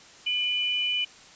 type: tone pair together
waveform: sine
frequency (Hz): 2413 / 2992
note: D7 / F#7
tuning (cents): +46 / +19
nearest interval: major third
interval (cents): 373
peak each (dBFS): -30 / -25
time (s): 0.26-1.05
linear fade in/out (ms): 10
effects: white hiss -50 dBFS RMS until 1.35 s + resampled to 16000 Hz